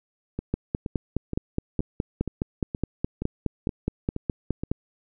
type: two click trains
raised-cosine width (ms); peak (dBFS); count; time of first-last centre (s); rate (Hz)
3; -11 / -16; 21 / 10; 0.54-4.715 / 0.39-4.635; 4.79 / 2.12
effects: none